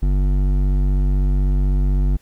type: tone with hard clipping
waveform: triangle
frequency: 48 Hz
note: G1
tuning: 36 cents flat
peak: -16 dBFS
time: 0.02-2.17 s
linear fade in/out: 10 ms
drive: 15 dB
effects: pink hiss -57 dBFS RMS until 2.21 s